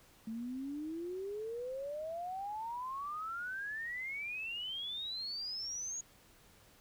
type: exponential sweep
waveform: sine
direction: up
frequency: 218.3 to 6750 Hz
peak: -38 dBFS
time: 0.27-6.01 s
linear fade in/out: 5 ms
effects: pink hiss -63 dBFS RMS until 6.8 s